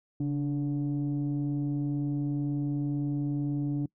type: tone pair together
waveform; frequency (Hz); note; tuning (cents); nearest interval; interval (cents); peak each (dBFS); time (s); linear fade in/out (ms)
sine; 140 / 291; C#3 / D4; +18 / -16; octave + minor second; 1266; -28; 0.2-3.86; 5
effects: noise-tail reverb RT60 0.1 s tail -24 dB re dry + tanh soft clip ceiling -23 dBFS